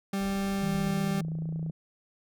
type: tone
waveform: 40% pulse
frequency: 196.4 Hz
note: G3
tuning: 4 cents sharp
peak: -27 dBFS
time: 0.13-1.21 s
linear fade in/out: 5 ms
type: noise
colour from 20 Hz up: brown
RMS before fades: -44 dBFS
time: 0.2-0.92 s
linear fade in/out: 10 ms
type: tone with pitch glide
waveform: sine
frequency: 162 to 160.51 Hz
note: E3 to E3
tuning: -30 to -46 cents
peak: -30 dBFS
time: 0.62-1.71 s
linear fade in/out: 10 ms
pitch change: -16 cents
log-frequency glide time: 0.76-1.04 s
type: click train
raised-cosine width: 2 ms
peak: -32 dBFS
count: 25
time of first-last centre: 0.87-1.698 s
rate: 29 Hz
effects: none